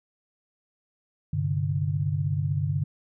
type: chord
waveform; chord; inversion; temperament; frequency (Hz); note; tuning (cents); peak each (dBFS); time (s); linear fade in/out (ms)
sine; G suspended fourth; none; equal; 98 / 130.81 / 146.83; G2 / C3 / D3; 0 / 0 / 0; -28 / -31 / -26; 1.33-2.84; 5
effects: none